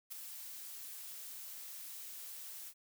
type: noise with ADSR envelope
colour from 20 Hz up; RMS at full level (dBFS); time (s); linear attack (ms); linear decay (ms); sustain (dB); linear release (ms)
blue; -42; 0.1-2.74; 24; 4; -6; 63
effects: none